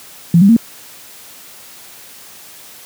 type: tone with pitch steps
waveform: sine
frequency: 170.1 / 197.66 / 229.7 Hz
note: F3 / G3 / A#3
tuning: -45 / +15 / -25 cents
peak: -4 dBFS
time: 0.34-0.565 s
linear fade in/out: 2 ms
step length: 75 ms
effects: white hiss -38 dBFS RMS until 2.85 s + high-pass 100 Hz 12 dB/octave